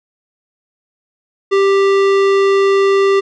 sine tone with tanh clipping, 393.1 Hz, G4, 5 cents sharp, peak -11 dBFS, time 1.51-3.21 s, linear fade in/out 20 ms, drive 18 dB, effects none

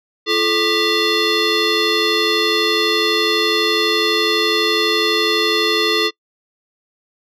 sine tone with frequency modulation, 1976 Hz, B6, in tune, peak -11 dBFS, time 0.26-6.11 s, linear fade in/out 50 ms, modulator 772 Hz, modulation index 3.2, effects noise-tail reverb RT60 0.1 s tail -26 dB re dry + tanh soft clip ceiling -12 dBFS

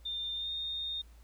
sine tone with pitch glide, 3608 to 3669 Hz, A7 to A#7, +43 to -28 cents, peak -34 dBFS, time 0.05-1.02 s, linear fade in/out 10 ms, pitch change +29 cents, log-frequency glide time 0.35-0.5 s, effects added 57 Hz sine -53 dBFS peak until 1.23 s + pink hiss -66 dBFS RMS until 1.23 s

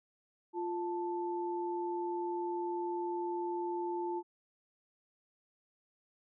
sine tone pair together, 349.2 / 880 Hz, F4 / A5, 0 / 0 cents, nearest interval octave + major third, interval 1600 cents, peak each -35 / -38 dBFS, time 0.53-4.23 s, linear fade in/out 50 ms, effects none

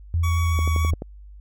sine tone with pitch glide, 84 to 79.65 Hz, E2 to D#2, +33 to +41 cents, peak -18 dBFS, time 0.14-0.94 s, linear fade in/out 0 ms, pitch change -92 cents, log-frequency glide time 0.49-0.61 s
25% pulse tone with vibrato, 1124 Hz, C#6, 24 cents sharp, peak -25 dBFS, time 0.23-0.91 s, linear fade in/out 10 ms, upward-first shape sine, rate 7.1 Hz, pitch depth 10 cents each way
click train, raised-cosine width 2 ms, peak -17 dBFS, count 6, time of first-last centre 0.59-1.021 s, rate 11.6 Hz
effects added 50 Hz sine -40 dBFS peak until 1.4 s

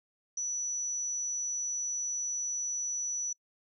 sine tone, 5920 Hz, F#8, in tune, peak -31 dBFS, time 0.37-3.33 s, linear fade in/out 5 ms, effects noise-tail reverb RT60 0.1 s tail -26 dB re dry

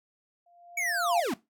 sine tone with exponential growth, 696 Hz, F5, 6 cents flat, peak -21 dBFS, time 0.46-1.2 s, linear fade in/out 5 ms, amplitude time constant 160 ms
square linear sweep, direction down, 2297 to 196.8 Hz, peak -28 dBFS, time 0.77-1.34 s, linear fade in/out 5 ms
effects noise-tail reverb RT60 0.2 s tail -18 dB re dry

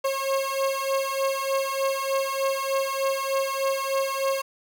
30% pulse beating tone pair, 540 / 543.3 Hz, C#5 / C#5, -45 / -35 cents, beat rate 3.3 Hz, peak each -24 dBFS, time 0.04-4.42 s, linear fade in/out 10 ms, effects none

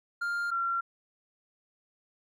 triangle / sine tone pair in turn, 1400 / 1369.6 Hz, F6 / F6, +4 / -34 cents, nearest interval unison, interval 38 cents, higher first, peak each -27 dBFS, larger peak neither, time 0.21-0.51 / 0.51-0.81 s, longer neither, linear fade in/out 10 ms, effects none

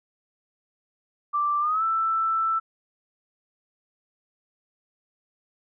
sine tone with pitch glide, 1174.7 to 1326.2 Hz, D6 to E6, 0 to +10 cents, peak -21 dBFS, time 1.33-2.6 s, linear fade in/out 20 ms, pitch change +210 cents, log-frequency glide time 1.6-1.83 s, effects none

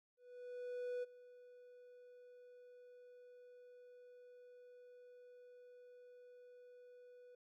triangle tone with ADSR envelope, 493 Hz, B4, 3 cents flat, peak -37 dBFS, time 0.17-7.35 s, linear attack 860 ms, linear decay 21 ms, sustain -19 dB, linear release 4 ms, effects none

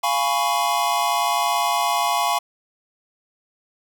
square chord, C# dominant seventh, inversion first, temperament equal, 698.5 / 830.6 / 987.8 / 1108.7 Hz, E#5 / G#5 / B5 / C#6, 0 / 0 / 0 / 0 cents, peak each -25 dBFS, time 0.03-2.39 s, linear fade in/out 10 ms, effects none

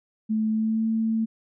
sine tone with pitch glide, 218.1 to 223.1 Hz, A3 to A3, -15 to +24 cents, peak -21 dBFS, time 0.29-1.26 s, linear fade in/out 20 ms, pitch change +39 cents, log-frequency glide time 0.5-0.86 s, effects none

